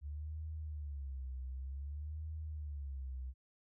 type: tone with vibrato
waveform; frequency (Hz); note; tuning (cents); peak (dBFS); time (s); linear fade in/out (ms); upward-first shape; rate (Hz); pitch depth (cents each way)
sine; 71; C#2; +42; -40; 0.01-3.34; 50; sine; 0.54; 170
effects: none